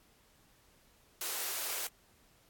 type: high-pass noise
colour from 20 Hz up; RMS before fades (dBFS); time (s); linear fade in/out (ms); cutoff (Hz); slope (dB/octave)
white; -37; 1.21-1.87; 2; 330; 48
effects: pink hiss -66 dBFS RMS until 2.49 s + AAC 64 kbps